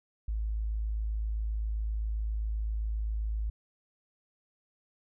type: tone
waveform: sine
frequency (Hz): 53.8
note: A1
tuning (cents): -38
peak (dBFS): -29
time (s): 0.28-3.5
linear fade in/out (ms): 5
effects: none